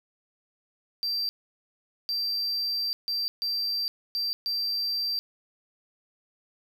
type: tone bursts at uneven times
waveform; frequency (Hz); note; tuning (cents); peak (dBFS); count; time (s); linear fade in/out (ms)
triangle; 4699; D8; 0; -25; 6; 1.03-1.29 / 2.09-2.93 / 3.08-3.28 / 3.42-3.88 / 4.15-4.33 / 4.46-5.19; 0
effects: none